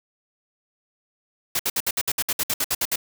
white noise bursts, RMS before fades -23 dBFS, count 14, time 1.55-2.959 s, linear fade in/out 5 ms, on 44 ms, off 61 ms, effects none

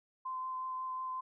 sine tone with vibrato, 1033 Hz, C6, 22 cents flat, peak -36 dBFS, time 0.25-1.21 s, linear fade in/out 10 ms, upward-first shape triangle, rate 5.5 Hz, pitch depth 12 cents each way, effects none

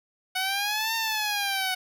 10% pulse exponential two-way sweep, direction up then down, 740 to 911 to 740 Hz, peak -17 dBFS, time 0.35-1.75 s, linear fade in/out 10 ms, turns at 0.95 s, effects none

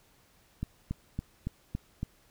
click train, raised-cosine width 5 ms, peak -20 dBFS, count 6, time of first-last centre 0.63-2.031 s, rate 3.57 Hz, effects pink hiss -64 dBFS RMS until 2.3 s

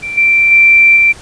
sine tone with level steps, 2349 Hz, D7, in tune, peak -18 / -6 / -3 / -5 dBFS, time 0.02-1.13 s, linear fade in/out 20 ms, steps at 0.17 / 0.51 / 0.96 s, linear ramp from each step 10 ms, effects pink hiss -35 dBFS RMS until 1.21 s + resampled to 22050 Hz

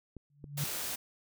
clicks, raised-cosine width 3 ms, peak -32 dBFS, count 2, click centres 0.167 / 0.442 s
sine tone with exponential growth, 143.8 Hz, D3, 36 cents flat, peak -29 dBFS, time 0.3-0.64 s, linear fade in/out 2 ms, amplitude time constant 73 ms
white noise, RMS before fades -37 dBFS, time 0.57-0.96 s, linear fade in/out 10 ms
effects none

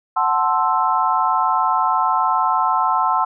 sine chord, F# half-diminished seventh, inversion none, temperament equal, 740 / 880 / 1046.5 / 1318.5 Hz, F#5 / A5 / C6 / E6, 0 / 0 / 0 / 0 cents, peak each -22 / -20 / -19 / -21 dBFS, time 0.16-3.25 s, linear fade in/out 10 ms, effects none

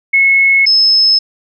sine tone pair in turn, 2186 / 5199 Hz, C#7 / E8, -25 / -25 cents, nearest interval octave + minor third, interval 1500 cents, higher second, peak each -6 dBFS, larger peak neither, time 0.13-0.66 / 0.66-1.19 s, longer neither, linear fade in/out 10 ms, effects none

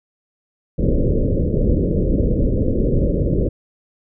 pink low-pass noise, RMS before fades -17 dBFS, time 0.78-3.49 s, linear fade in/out 10 ms, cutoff 570 Hz, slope 96 dB/octave, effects none

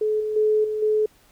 sine tone with level steps, 428.8 Hz, A4, 45 cents flat, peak -19 / -23 / -16 / -23 / -17 dBFS, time 0.01-1.06 s, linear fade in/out 5 ms, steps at 0.2 / 0.36 / 0.64 / 0.82 s, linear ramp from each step 5 ms, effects pink hiss -57 dBFS RMS until 1.31 s

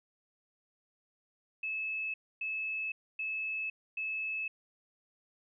sine tone bursts, 2600 Hz, E7, 24 cents flat, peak -33 dBFS, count 4, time 1.63-4.48 s, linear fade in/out 5 ms, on 510 ms, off 270 ms, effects none

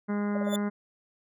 harmonic tone, 205.5 Hz, G#3, 18 cents flat, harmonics 1 / 2 / 3 / 4 / 5 / 6 / 7 / 8 / 9 / 10, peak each -27 / -36 / -41 / -44 / -43 / -46 / -44 / -50 / -51 / -50 dBFS, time 0.08-0.7 s, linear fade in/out 20 ms
sine tone bursts, 597 Hz, D5, 28 cents sharp, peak -28 dBFS, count 4, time 0.35-0.547 s, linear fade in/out 5 ms, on 23 ms, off 35 ms
sawtooth tone with exponential growth, 3520 Hz, A7, in tune, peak -26 dBFS, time 0.44-0.56 s, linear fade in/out 5 ms, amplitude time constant 25 ms
effects none

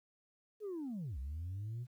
sine linear two-way sweep, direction down then up, 440 to 62 to 126.4 Hz, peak -37 dBFS, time 0.6-1.87 s, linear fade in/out 50 ms, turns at 1.18 s, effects tanh soft clip ceiling -37 dBFS + 12-bit

